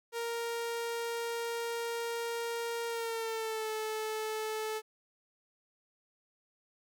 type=tone with pitch glide; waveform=sawtooth; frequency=466.2 to 435 Hz; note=A#4 to A4; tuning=0 to -20 cents; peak=-30 dBFS; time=0.12-4.82 s; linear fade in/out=50 ms; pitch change=-120 cents; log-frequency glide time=2.87-3.7 s; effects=12-bit